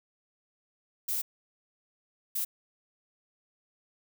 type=noise bursts at uneven times; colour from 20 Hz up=violet; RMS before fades=-31 dBFS; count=2; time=1.08-1.22 / 2.35-2.45 s; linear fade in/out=10 ms; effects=none